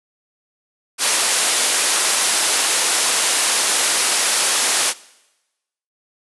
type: low-pass noise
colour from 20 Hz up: white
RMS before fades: -18 dBFS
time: 0.98-4.94 s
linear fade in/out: 50 ms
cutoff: 11000 Hz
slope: 96 dB/octave
effects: noise-tail reverb RT60 1.0 s tail -21 dB re dry + high-pass 400 Hz 12 dB/octave